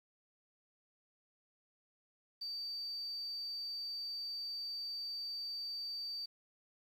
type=tone; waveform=sine; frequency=4625 Hz; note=D8; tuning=27 cents flat; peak=-38 dBFS; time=2.41-6.26 s; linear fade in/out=10 ms; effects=tanh soft clip ceiling -36 dBFS + 11-bit